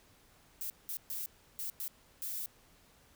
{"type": "noise bursts at uneven times", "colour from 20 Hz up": "violet", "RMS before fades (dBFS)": -39, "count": 6, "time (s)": [[0.61, 0.7], [0.89, 0.97], [1.1, 1.26], [1.59, 1.7], [1.8, 1.88], [2.22, 2.46]], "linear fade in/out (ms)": 0, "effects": ["pink hiss -64 dBFS RMS until 3.15 s"]}